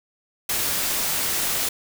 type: noise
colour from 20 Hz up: white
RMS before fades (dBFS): -24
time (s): 0.49-1.69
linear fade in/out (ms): 5
effects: none